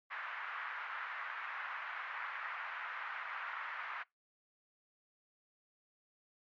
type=band-pass noise; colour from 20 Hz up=pink; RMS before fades=-43 dBFS; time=0.1-4.04 s; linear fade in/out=20 ms; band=1100 to 2000 Hz; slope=24 dB/octave; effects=noise-tail reverb RT60 0.2 s tail -25 dB re dry + MP3 48 kbps